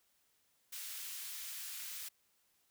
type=high-pass noise; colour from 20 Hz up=white; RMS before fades=-45 dBFS; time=0.72-2.09 s; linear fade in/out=10 ms; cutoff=1800 Hz; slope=12 dB/octave; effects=white hiss -75 dBFS RMS until 2.7 s

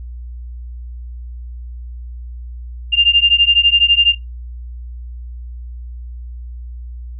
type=beating tone pair; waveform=sine; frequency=2794 / 2806 Hz; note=F7 / F7; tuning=0 / +8 cents; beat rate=12 Hz; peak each=-12 dBFS; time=2.92-4.15 s; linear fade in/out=20 ms; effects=noise-tail reverb RT60 0.2 s tail -26 dB re dry + added 60 Hz sine -27 dBFS peak until 7.19 s

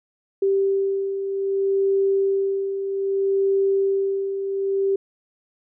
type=beating tone pair; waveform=sine; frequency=390.8 / 391.43 Hz; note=G4 / G4; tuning=-5 / -2 cents; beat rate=0.63 Hz; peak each=-27 / -19 dBFS; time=0.42-4.96 s; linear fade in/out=5 ms; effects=none

